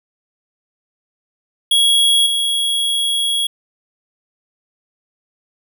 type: tone with level steps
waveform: square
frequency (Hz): 3322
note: G#7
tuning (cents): 0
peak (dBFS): -11 / -16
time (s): 1.71-3.47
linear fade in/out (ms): 5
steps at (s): 2.26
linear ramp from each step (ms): 5
effects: none